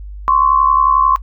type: tone pair together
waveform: sine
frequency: 1046.5 / 1117.7 Hz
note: C6 / C#6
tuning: 0 / +14 cents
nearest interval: minor second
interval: 114 cents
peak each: -12 dBFS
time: 0.28-1.16 s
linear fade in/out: 0 ms
effects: noise-tail reverb RT60 0.1 s tail -19 dB re dry + added 50 Hz sine -27 dBFS peak until 1.22 s